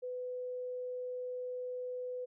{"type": "tone", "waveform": "sine", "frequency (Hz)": 500, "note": "B4", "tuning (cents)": 21, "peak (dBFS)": -37, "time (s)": [0.02, 2.26], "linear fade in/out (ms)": 20, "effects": []}